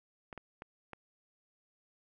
clicks, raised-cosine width 0.5 ms, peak -29 dBFS, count 4, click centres 0.328 / 0.377 / 0.621 / 0.933 s, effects none

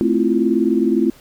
sine chord, F major seventh, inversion first, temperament equal, 220 / 261.6 / 329.6 / 349.2 Hz, A3 / C4 / E4 / F4, 0 / 0 / 0 / 0 cents, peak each -19 dBFS, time 0.01-1.1 s, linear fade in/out 0 ms, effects pink hiss -48 dBFS RMS until 1.2 s

